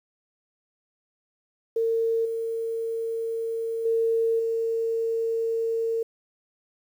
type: tone with level steps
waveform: sine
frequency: 455 Hz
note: A#4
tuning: 42 cents flat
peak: -21 / -26 / -20 / -23 dBFS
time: 1.76-6.03 s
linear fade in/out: 5 ms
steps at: 2.25 / 3.85 / 4.39 s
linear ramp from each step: 5 ms
effects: 9-bit